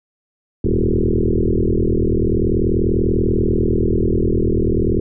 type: tone with frequency modulation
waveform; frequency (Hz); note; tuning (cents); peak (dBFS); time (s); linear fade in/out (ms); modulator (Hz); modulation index
sine; 166.3; E3; +16; -13; 0.64-5; 5; 40.4; 6.2
effects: none